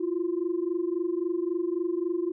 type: tone pair together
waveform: sine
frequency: 333.7 / 357.4 Hz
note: E4 / F4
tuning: +21 / +40 cents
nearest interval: minor second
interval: 119 cents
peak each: -28 / -27 dBFS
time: 0-2.32 s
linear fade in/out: 10 ms
effects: tanh soft clip ceiling -20 dBFS